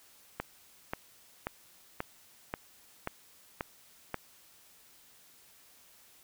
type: click train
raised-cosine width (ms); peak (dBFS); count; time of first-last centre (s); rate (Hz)
0.5; -18; 8; 0.4-4.143; 1.87
effects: white hiss -60 dBFS RMS until 6.23 s